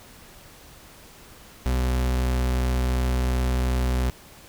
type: tone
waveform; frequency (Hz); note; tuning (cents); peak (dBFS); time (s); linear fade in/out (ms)
40% pulse; 62.8; B1; +30; -20; 1.66-4.1; 0
effects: pink hiss -48 dBFS RMS until 4.48 s